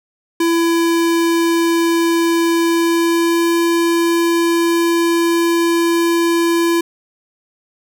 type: tone with pitch glide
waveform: square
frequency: 335.2 to 337.7 Hz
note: E4 to E4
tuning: +29 to +42 cents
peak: -13 dBFS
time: 0.4-6.81 s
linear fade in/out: 5 ms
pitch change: +13 cents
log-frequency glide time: 2.66-3.56 s
effects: none